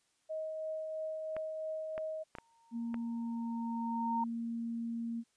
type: tone with tremolo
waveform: sine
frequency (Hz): 630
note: D#5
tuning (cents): +21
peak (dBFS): -35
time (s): 0.29-2.24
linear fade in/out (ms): 20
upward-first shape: triangle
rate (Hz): 3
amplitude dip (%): 30
type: clicks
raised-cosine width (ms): 0.5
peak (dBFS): -28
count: 5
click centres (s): 1.366 / 1.979 / 2.352 / 2.385 / 2.943
type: tone with exponential growth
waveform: sine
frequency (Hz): 921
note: A#5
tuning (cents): -21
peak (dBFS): -30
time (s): 2.35-4.24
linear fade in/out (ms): 5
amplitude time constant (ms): 410
type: tone with pitch glide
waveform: sine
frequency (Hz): 233.1 to 231.6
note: A#3 to A#3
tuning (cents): 0 to -11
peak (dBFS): -35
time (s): 2.71-5.24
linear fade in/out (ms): 50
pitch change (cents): -11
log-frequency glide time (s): 3.01-3.76
effects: white hiss -75 dBFS RMS until 5.36 s + resampled to 22050 Hz